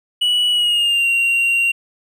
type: tone with pitch glide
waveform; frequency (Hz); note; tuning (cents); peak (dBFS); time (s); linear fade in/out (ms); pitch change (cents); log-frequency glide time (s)
triangle; 2940 to 2759; F#7 to F7; -12 to -22; -12; 0.21-1.72; 10; -110; 0.51-1.07
effects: none